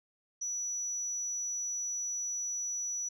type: tone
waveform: sine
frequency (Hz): 5900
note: F#8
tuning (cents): -6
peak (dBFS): -32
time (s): 0.41-3.09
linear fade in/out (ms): 10
effects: tanh soft clip ceiling -28 dBFS